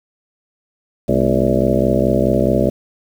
harmonic tone with a mistuned harmonic, 64.7 Hz, C2, 19 cents flat, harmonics 1 / 2 / 3 / 4 / 5 / 6 / 7 / 8 / 9 / 10, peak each -24 / -21 / -19 / -22 / -22 / -21 / -25 / -23 / -19 / -24 dBFS, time 1.08-2.7 s, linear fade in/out 10 ms, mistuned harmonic 3, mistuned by +130 cents, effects 7-bit

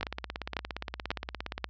two click trains, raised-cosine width 0.3 ms, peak -13 / -18 dBFS, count 4 / 28, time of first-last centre 0.03-1.643 / 0.01-1.58 s, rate 1.86 / 17.2 Hz, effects added 60 Hz sine -47 dBFS peak until 1.69 s + resampled to 16000 Hz

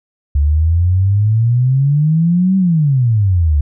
sine exponential two-way sweep, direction up then down, 70.1 to 193.8 to 70.1 Hz, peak -9 dBFS, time 0.35-3.61 s, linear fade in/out 5 ms, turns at 2.57 s, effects none

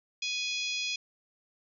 harmonic tone with a mistuned harmonic, 830.6 Hz, G#5, in tune, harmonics 3 / 4 / 5 / 6 / 7 / 8, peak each -34 / -36 / -40 / -38 / -43 / -44 dBFS, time 0.22-0.96 s, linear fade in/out 5 ms, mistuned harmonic 4, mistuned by +20 cents, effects none

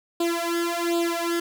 sawtooth tone with flanger, 340.3 Hz, F4, 45 cents flat, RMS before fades -25 dBFS, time 0.2-1.4 s, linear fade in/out 5 ms, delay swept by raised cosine 0.25 to 2.35 ms, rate 1.3 Hz, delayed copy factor +1, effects 9-bit

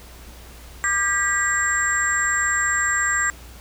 sine tone cluster, 1189 / 1605 / 1939 / 7530 Hz, D6 / G6 / B6 / A#8, +21 / +40 / -32 / +16 cents, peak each -26 / -23 / -23 / -24 dBFS, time 0.84-3.3 s, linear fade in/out 0 ms, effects added 60 Hz sine -41 dBFS peak until 3.6 s + pink hiss -45 dBFS RMS until 3.6 s

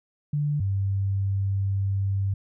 sine tone pair in turn, 146.83 / 98 Hz, D3 / G2, 0 / 0 cents, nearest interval perfect fifth, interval 700 cents, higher first, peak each -22 dBFS, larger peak neither, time 0.33-0.6 / 0.6-2.34 s, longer second, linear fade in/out 5 ms, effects none

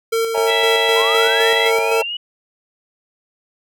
square tone with tremolo, 454.2 Hz, A#4, 45 cents flat, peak -16 dBFS, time 0.12-2.02 s, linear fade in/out 10 ms, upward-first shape square, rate 3.9 Hz, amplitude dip 40%
triangle chord, A# half-diminished seventh, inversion first, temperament equal, 554.4 / 659.3 / 830.6 / 932.3 Hz, C#5 / E5 / G#5 / A#5, 0 / 0 / 0 / 0 cents, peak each -23 dBFS, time 0.34-2.03 s, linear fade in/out 10 ms
harmonic tone, 659.3 Hz, E5, in tune, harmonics 3 / 4 / 5 / 6, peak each -21 / -24 / -20 / -27 dBFS, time 0.46-1.72 s, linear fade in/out 50 ms
sine linear sweep, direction up, 972 to 2960 Hz, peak -22 dBFS, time 0.96-2.17 s, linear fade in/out 5 ms
effects none

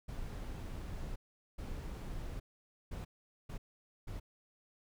brown noise bursts at uneven times, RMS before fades -42 dBFS, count 5, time 0.08-1.16 / 1.58-2.4 / 2.91-3.05 / 3.49-3.58 / 4.07-4.2 s, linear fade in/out 10 ms, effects none

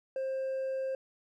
sine tone with hard clipping, 530 Hz, C5, 22 cents sharp, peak -32 dBFS, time 0.16-0.95 s, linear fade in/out 2 ms, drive 2 dB, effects none

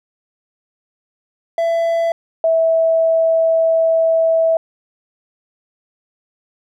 triangle / sine tone pair in turn, 668 / 653.1 Hz, E5 / E5, +23 / -16 cents, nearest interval unison, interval 39 cents, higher first, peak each -12 / -11 dBFS, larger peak second, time 1.58-2.12 / 2.44-4.57 s, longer second, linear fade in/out 2 ms, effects none

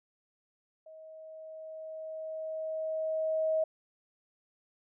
sine tone with level ramp, 634 Hz, D#5, 32 cents sharp, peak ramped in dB -48 to -25 dBFS, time 0.86-3.64 s, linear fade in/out 5 ms, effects none

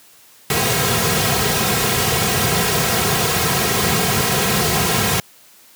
pink noise with comb filter, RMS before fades -17 dBFS, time 0.5-5.2 s, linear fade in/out 2 ms, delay 3.4 ms, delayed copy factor -0.8, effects white hiss -48 dBFS RMS until 5.75 s + high-pass 100 Hz 12 dB/octave

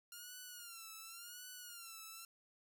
5% pulse tone with vibrato, 1396.9 Hz, F6, in tune, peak -39 dBFS, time 0.12-2.25 s, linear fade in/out 2 ms, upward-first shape sine, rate 0.91 Hz, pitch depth 110 cents each way, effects none

